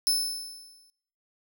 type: tone with exponential decay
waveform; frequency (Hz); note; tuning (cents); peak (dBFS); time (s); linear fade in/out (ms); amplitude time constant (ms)
sawtooth; 5260; E8; -5; -17; 0.07-0.9; 0; 180
effects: noise-tail reverb RT60 0.8 s tail -25 dB re dry